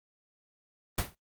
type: noise with exponential decay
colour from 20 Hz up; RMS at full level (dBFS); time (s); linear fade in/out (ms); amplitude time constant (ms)
pink; -25; 0.98-1.15; 5; 36
effects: noise-tail reverb RT60 0.1 s tail -18 dB re dry + Opus 32 kbps